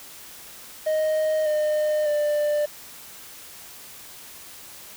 triangle tone with pitch steps, 622.3 / 607.7 / 593.5 Hz, D#5 / D#5 / D5, 0 / -41 / +18 cents, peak -18 dBFS, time 0.86-2.66 s, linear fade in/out 10 ms, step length 600 ms, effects white hiss -43 dBFS RMS until 4.96 s

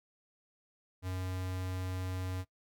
square tone, 92.5 Hz, F#2, in tune, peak -36 dBFS, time 1.02-2.45 s, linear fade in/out 50 ms, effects noise-tail reverb RT60 0.1 s tail -17 dB re dry

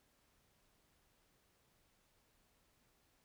silence, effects pink hiss -75 dBFS RMS until 3.24 s

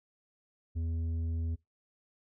sine tone with tanh clipping, 82.41 Hz, E2, in tune, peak -32 dBFS, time 0.75-1.56 s, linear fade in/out 20 ms, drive 7 dB, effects noise-tail reverb RT60 0.2 s tail -23 dB re dry

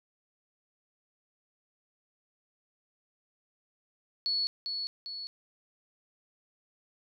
sine tone with echo, 4400 Hz, C#8, 14 cents flat, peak -27 dBFS, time 4.26-4.47 s, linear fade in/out 0 ms, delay 400 ms, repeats 2, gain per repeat -5 dB, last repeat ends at 5.27 s, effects none

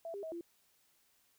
sine tone with pitch steps, 664 / 400.7 / 641 / 341.1 Hz, E5 / G4 / E5 / F4, +12 / +38 / -49 / -41 cents, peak -40 dBFS, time 0.05-0.41 s, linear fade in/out 2 ms, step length 90 ms, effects white hiss -72 dBFS RMS until 1.38 s

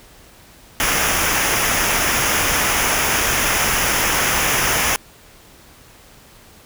pink noise with comb filter, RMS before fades -18 dBFS, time 0.8-4.96 s, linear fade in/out 0 ms, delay 0.24 ms, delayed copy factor -0.65, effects pink hiss -46 dBFS RMS until 6.65 s

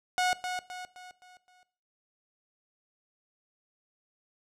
sawtooth tone with echo, 730 Hz, F#5, 24 cents flat, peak -21 dBFS, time 0.18-0.33 s, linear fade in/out 0 ms, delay 260 ms, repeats 5, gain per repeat -7 dB, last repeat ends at 1.63 s, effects noise-tail reverb RT60 0.5 s tail -18 dB re dry + low-pass 9000 Hz 12 dB/octave

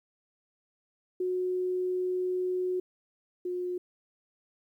sine tone pair in turn, 365.8 / 359.5 Hz, F#4 / F#4, -20 / -50 cents, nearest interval unison, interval 30 cents, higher first, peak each -27 / -30 dBFS, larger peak first, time 1.2-2.8 / 3.45-3.78 s, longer first, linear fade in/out 5 ms, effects 11-bit

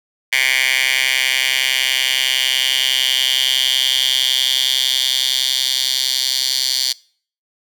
10% pulse tone with high-pass filter sweep, 130.81 Hz, C3, in tune, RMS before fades -17 dBFS, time 0.32-6.93 s, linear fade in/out 10 ms, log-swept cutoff 2300 to 4200 Hz, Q 4.4, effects noise-tail reverb RT60 0.5 s tail -24 dB re dry

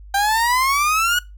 30% pulse exponential sweep, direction up, 784 to 1472 Hz, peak -13 dBFS, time 0.14-1.19 s, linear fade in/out 5 ms, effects noise-tail reverb RT60 0.2 s tail -19 dB re dry + added 50 Hz sine -37 dBFS peak until 1.37 s

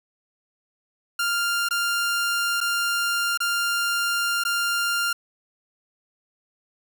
sawtooth tone with dropouts, 1396.9 Hz, F6, in tune, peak -18 dBFS, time 1.19-5.13 s, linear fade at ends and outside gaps 5 ms, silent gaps 1.688-1.708 / 2.605-2.611 / 3.375-3.403 / 4.438-4.45 s, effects none

